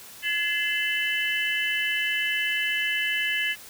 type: tone cluster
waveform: sine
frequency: 1706 / 2066 / 2648 / 3004 Hz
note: G#6 / C7 / E7 / F#7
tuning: +46 / -22 / +7 / +26 cents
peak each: -28 / -29 / -30 / -29 dBFS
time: 0.22-3.56 s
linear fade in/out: 50 ms
effects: white hiss -45 dBFS RMS until 3.69 s